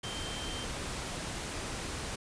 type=tone in noise; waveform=sine; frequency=3136 Hz; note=G7; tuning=in tune; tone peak=-42 dBFS; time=0.03-0.65 s; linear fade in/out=10 ms; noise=pink; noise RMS=-38 dBFS; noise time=0.03-2.16 s; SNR=-7 dB; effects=resampled to 22050 Hz